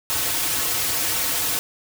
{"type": "noise with comb filter", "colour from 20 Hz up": "white", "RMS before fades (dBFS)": -23, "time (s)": [0.1, 1.59], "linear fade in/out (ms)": 0, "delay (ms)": 5, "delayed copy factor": -0.9, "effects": []}